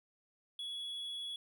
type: tone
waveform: triangle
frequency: 3372 Hz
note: G#7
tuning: 26 cents sharp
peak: -38 dBFS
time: 0.59-1.36 s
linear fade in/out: 2 ms
effects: none